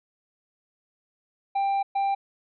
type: tone bursts at uneven times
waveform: triangle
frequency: 790 Hz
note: G5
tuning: 13 cents sharp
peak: -20 dBFS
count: 2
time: 1.55-1.83 / 1.95-2.15 s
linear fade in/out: 10 ms
effects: resampled to 11025 Hz